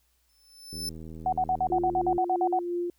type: tone with exponential growth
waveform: sawtooth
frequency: 5274 Hz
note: E8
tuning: in tune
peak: -26 dBFS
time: 0.29-0.89 s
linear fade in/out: 1 ms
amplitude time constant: 130 ms
type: click train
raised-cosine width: 3 ms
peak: -30 dBFS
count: 117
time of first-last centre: 0.73-2.175 s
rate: 80.3 Hz
type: tone bursts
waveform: sine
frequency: 744 Hz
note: F#5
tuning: 9 cents sharp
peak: -22 dBFS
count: 12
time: 1.26-2.59 s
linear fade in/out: 2 ms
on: 65 ms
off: 50 ms
type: tone with tremolo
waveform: sine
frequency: 349.2 Hz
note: F4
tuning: in tune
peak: -26 dBFS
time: 1.7-2.9 s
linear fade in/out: 2 ms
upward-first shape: sine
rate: 3 Hz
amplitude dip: 40%
effects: added 60 Hz sine -70 dBFS peak until 2.98 s + white hiss -71 dBFS RMS until 2.98 s